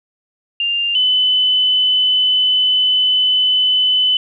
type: tone pair in turn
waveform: sine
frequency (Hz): 2797 / 3015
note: F7 / F#7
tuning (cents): +2 / +32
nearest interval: minor second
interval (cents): 130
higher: second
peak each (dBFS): -15 / -11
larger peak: second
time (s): 0.6-0.95 / 0.95-4.17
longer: second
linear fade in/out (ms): 2
effects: none